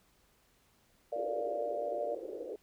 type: chord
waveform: sine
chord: Bb major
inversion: none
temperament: equal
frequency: 466.2 / 587.3 / 698.5 Hz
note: Bb4 / D5 / F5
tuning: 0 / 0 / 0 cents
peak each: -40 / -35 / -40 dBFS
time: 1.12-2.15 s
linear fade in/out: 5 ms
type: band-pass noise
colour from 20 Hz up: white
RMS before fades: -42 dBFS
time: 1.16-2.56 s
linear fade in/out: 2 ms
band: 340 to 530 Hz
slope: 48 dB/octave
effects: pink hiss -69 dBFS RMS until 2.62 s